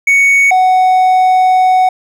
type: tone pair in turn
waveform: triangle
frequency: 2227 / 743.2 Hz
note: C#7 / F#5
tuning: +7 / +7 cents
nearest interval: octave + perfect fifth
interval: 1900 cents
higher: first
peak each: -4 dBFS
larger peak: neither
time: 0.07-0.51 / 0.51-1.89 s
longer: second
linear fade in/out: 5 ms
effects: none